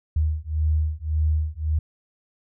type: beating tone pair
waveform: sine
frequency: 76.6 / 78.4 Hz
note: D#2 / D#2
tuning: -27 / +14 cents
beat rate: 1.8 Hz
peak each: -23 dBFS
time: 0.16-1.79 s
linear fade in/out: 5 ms
effects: none